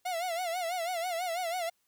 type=tone with vibrato; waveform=45% pulse; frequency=698.5 Hz; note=F5; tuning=in tune; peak=-31 dBFS; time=0.05-1.7 s; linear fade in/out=10 ms; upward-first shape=sine; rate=6.1 Hz; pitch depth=110 cents each way; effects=white hiss -75 dBFS RMS until 1.87 s